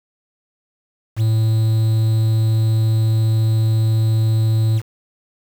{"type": "tone with quantisation", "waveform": "triangle", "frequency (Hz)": 110.7, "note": "A2", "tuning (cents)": 11, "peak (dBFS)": -11, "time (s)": [1.16, 4.82], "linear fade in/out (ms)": 50, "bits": 6, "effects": []}